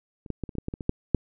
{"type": "clicks", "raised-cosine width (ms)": 3, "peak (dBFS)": [-30, -16, -17, -25, -25, -15, -17, -20, -21, -9, -6], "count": 11, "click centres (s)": [0.262, 0.303, 0.437, 0.492, 0.553, 0.584, 0.684, 0.739, 0.808, 0.894, 1.147], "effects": []}